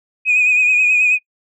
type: tone with vibrato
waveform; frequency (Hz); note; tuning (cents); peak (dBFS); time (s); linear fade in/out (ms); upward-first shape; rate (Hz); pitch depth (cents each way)
sine; 2489; D#7; 0; -9; 0.25-1.19; 50; triangle; 9.3; 50
effects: noise-tail reverb RT60 0.1 s tail -25 dB re dry + tanh soft clip ceiling -7 dBFS